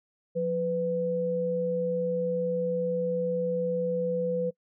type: tone pair together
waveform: sine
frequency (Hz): 176.6 / 498.9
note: F3 / B4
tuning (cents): +20 / +17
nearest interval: octave + tritone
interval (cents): 1797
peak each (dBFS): -32 / -26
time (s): 0.35-4.51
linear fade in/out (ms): 20
effects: noise-tail reverb RT60 0.1 s tail -24 dB re dry